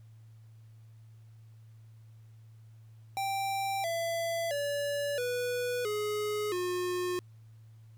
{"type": "tone with pitch steps", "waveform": "square", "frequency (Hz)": [784, 670.8, 573.9, 491, 420.1, 359.5], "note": ["G5", "E5", "D5", "B4", "G#4", "F#4"], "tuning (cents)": [0, 30, -40, -10, 20, -50], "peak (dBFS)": -31, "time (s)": [3.17, 7.19], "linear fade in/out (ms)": 0, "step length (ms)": 670, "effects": ["added 111 Hz sine -51 dBFS peak until 7.97 s", "pink hiss -72 dBFS RMS until 7.97 s"]}